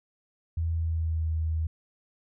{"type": "tone with pitch glide", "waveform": "sine", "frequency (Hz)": [82.41, 79.93], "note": ["E2", "D#2"], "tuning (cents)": [0, 47], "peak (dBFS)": -25, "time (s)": [0.57, 1.67], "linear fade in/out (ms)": 5, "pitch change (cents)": -53, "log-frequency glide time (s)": [0.7, 1.29], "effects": []}